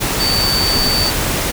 sine tone in noise, 4567 Hz, D8, 49 cents flat, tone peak -15 dBFS, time 0.19-1.11 s, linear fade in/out 20 ms, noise pink, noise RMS -18 dBFS, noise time 0-1.52 s, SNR 0 dB, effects none

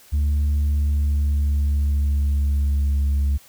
sine tone with pitch glide, 73 to 70.27 Hz, D2 to C#2, -10 to +24 cents, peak -14 dBFS, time 0.12-3.38 s, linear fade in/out 20 ms, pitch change -66 cents, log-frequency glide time 0.74-3.09 s, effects tanh soft clip ceiling -16 dBFS + white hiss -50 dBFS RMS until 3.48 s

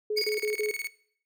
sine tone bursts, 423.8 Hz, G#4, 35 cents sharp, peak -26 dBFS, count 4, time 0.1-0.712 s, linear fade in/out 5 ms, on 120 ms, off 44 ms
40% pulse tone with tremolo, 2217 Hz, C#7, in tune, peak -29 dBFS, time 0.16-0.89 s, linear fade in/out 20 ms, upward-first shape square, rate 19 Hz, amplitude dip 80%
triangle tone with exponential decay, 4842 Hz, D#8, 48 cents flat, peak -23 dBFS, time 0.17-0.68 s, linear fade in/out 5 ms, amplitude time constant 110 ms
effects noise-tail reverb RT60 0.6 s tail -20 dB re dry

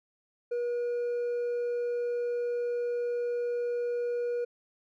sine tone with hard clipping, 481 Hz, B4, 46 cents flat, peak -29 dBFS, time 0.51-4.45 s, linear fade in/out 10 ms, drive 2 dB, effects none

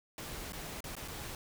pink noise with dropouts, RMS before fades -43 dBFS, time 0.18-1.35 s, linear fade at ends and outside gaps 1 ms, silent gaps 0.522-0.532 / 0.805-0.841 / 0.953-0.966 / 1.078-1.082 s, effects none

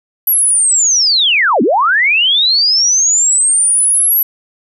sine linear two-way sweep, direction down then up, 11820 to 202.2 to 11820 Hz, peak -8 dBFS, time 0.27-4.23 s, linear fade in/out 5 ms, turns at 1.62 s, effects none

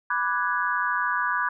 sine chord, G# half-diminished seventh, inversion first, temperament equal, 987.8 / 1174.7 / 1480 / 1661.2 Hz, B5 / D6 / F#6 / G#6, 0 / 0 / 0 / 0 cents, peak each -28 dBFS, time 0.1-1.49 s, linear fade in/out 5 ms, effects none

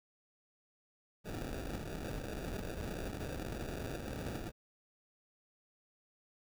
pink noise with sample-and-hold, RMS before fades -41 dBFS, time 1.24-4.52 s, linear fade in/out 50 ms, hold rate 1050 Hz, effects none

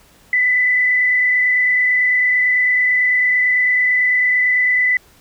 sine tone with frequency modulation, 1998 Hz, B6, 20 cents sharp, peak -12 dBFS, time 0.33-4.97 s, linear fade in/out 2 ms, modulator 29 Hz, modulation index 0.86, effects pink hiss -50 dBFS RMS until 5.2 s

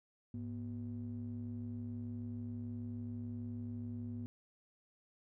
triangle ring-modulated tone, 69.3 Hz, C#2, in tune, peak -35 dBFS, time 0.34-4.26 s, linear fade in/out 0 ms, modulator 172 Hz, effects none

